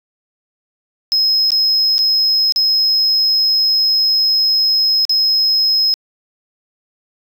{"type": "tone with dropouts", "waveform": "sine", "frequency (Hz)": 5130, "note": "E8", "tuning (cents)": -48, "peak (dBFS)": -9, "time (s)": [1.12, 5.94], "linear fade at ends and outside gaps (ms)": 0, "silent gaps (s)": [[1.505, 1.519], [1.982, 1.99], [2.522, 2.561], [5.051, 5.095]], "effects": ["tanh soft clip ceiling -9 dBFS"]}